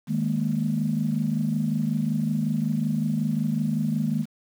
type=chord; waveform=sine; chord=D# suspended fourth; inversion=none; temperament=equal; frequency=155.56 / 207.7 / 233.1 Hz; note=D#3 / G#3 / A#3; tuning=0 / 0 / 0 cents; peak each=-26 dBFS; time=0.07-4.26 s; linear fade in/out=50 ms; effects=tanh soft clip ceiling -13 dBFS + 8-bit